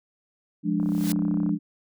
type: chord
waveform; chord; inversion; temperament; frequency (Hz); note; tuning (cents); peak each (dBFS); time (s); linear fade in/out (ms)
sine; D diminished; first; equal; 174.61 / 207.7 / 293.7; F3 / Ab3 / D4; 0 / 0 / 0; -26; 0.63-1.59; 50
type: click train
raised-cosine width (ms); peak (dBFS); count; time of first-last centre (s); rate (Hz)
1; -27; 24; 0.8-1.493; 33.2
type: noise with exponential growth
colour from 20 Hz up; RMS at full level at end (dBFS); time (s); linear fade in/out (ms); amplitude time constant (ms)
white; -30; 0.8-1.12; 1; 68
effects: none